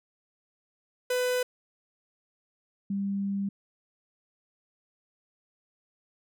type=tone pair in turn; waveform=45% pulse / sine; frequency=499.6 / 198.27 Hz; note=B4 / G3; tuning=+20 / +20 cents; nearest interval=octave + major third; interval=1600 cents; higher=first; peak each=-25 / -27 dBFS; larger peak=first; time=1.1-1.43 / 2.9-3.49 s; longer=second; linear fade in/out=5 ms; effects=none